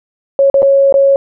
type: tone with dropouts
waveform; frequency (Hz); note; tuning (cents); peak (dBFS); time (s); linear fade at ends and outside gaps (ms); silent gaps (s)
sine; 551; C#5; -11; -5; 0.39-1.16; 1; 0.5-0.542 / 0.621-0.628 / 0.925-0.941
effects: none